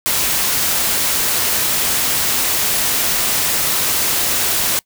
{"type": "noise", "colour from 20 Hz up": "white", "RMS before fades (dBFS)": -17, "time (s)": [0.06, 4.79], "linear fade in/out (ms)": 0, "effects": ["noise-tail reverb RT60 0.1 s tail -24 dB re dry"]}